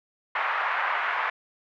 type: band-pass noise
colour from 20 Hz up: pink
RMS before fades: -27 dBFS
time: 0.35-1.3 s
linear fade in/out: 5 ms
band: 850 to 2100 Hz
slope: 24 dB/octave
effects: none